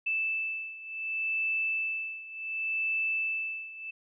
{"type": "beating tone pair", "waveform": "sine", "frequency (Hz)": [2637, 2637.68], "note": ["E7", "E7"], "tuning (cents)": [0, 0], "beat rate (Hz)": 0.68, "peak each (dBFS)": [-31, -34], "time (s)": [0.06, 3.91], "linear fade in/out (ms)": 10, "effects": []}